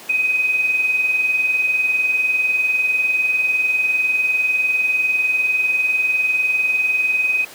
sine tone with tremolo, 2514 Hz, D#7, 17 cents sharp, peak -13 dBFS, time 0.09-7.45 s, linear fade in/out 10 ms, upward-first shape sine, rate 20 Hz, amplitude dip 50%, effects pink hiss -38 dBFS RMS until 7.54 s + high-pass 300 Hz 12 dB/octave

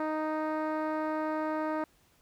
10% pulse tone with low-pass filter, 310.6 Hz, D#4, 3 cents flat, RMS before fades -32 dBFS, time 0-1.84 s, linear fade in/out 2 ms, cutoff 1100 Hz, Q 0.67, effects pink hiss -66 dBFS RMS until 2.21 s

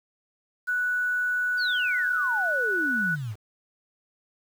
sine tone, 1478 Hz, F#6, 2 cents flat, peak -23 dBFS, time 0.67-3.16 s, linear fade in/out 20 ms
sine exponential sweep, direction down, 4810 to 98 Hz, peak -29 dBFS, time 1.57-3.36 s, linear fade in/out 50 ms
effects 8-bit

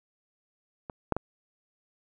clicks, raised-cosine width 1 ms, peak -23 / -10 / -15 dBFS, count 3, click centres 0.898 / 1.123 / 1.166 s, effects none

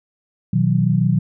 sine chord, B major, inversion none, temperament equal with one note detuned, 123.47 / 158.65 / 185 Hz, B2 / D#3 / F#3, 0 / +34 / 0 cents, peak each -18 dBFS, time 0.53-1.19 s, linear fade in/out 5 ms, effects none

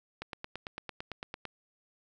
click train, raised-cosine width 0.3 ms, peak -22 dBFS, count 12, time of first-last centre 0.22-1.453 s, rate 8.92 Hz, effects none

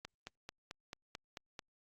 click train, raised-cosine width 0.2 ms, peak -27 dBFS, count 8, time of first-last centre 0.05-1.592 s, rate 4.54 Hz, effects Opus 48 kbps

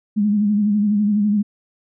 sine tone with vibrato, 207.5 Hz, G#3, 1 cent flat, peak -14 dBFS, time 0.16-1.43 s, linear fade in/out 20 ms, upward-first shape sine, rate 12 Hz, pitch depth 53 cents each way, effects none

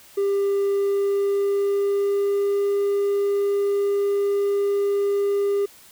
triangle tone with pitch glide, 398.3 to 402.2 Hz, G4 to G4, +28 to +44 cents, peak -16 dBFS, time 0.17-5.66 s, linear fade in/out 10 ms, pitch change +16 cents, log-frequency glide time 0.7-2.71 s, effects tanh soft clip ceiling -12 dBFS + white hiss -49 dBFS RMS until 5.91 s

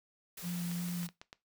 white noise, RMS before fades -46 dBFS, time 0.37-1.07 s, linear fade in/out 5 ms
sine tone with vibrato, 174.61 Hz, F3, in tune, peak -34 dBFS, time 0.42-1.09 s, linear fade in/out 50 ms, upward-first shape square, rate 2.7 Hz, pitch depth 9 cents each way
clicks, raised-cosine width 0.2 ms, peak -30 dBFS, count 6, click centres 0.715 / 0.886 / 1.031 / 1.089 / 1.215 / 1.329 s
effects noise-tail reverb RT60 0.2 s tail -18 dB re dry

